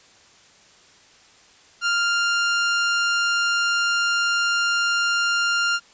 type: tone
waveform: sawtooth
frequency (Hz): 1396.9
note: F6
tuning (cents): 0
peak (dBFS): -15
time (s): 1.81-5.8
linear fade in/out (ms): 50
effects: white hiss -52 dBFS RMS until 5.93 s + resampled to 16000 Hz